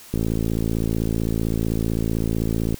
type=click train; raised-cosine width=3 ms; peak=-10 dBFS; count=146; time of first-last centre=0.14-2.743 s; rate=55.7 Hz; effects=white hiss -44 dBFS RMS until 2.79 s